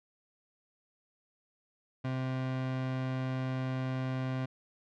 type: tone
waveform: 30% pulse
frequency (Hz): 130.1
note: C3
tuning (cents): -9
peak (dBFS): -29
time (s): 2.04-4.46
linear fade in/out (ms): 10
effects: low-pass 3000 Hz 12 dB/octave